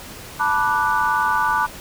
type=chord; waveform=sine; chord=B minor seventh; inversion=third; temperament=equal with one note detuned; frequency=880 / 977.5 / 1174.7 / 1480 Hz; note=A5 / B5 / D6 / F#6; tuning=0 / -18 / 0 / 0 cents; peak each=-22 dBFS; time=0.39-1.67 s; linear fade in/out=20 ms; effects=pink hiss -37 dBFS RMS until 1.8 s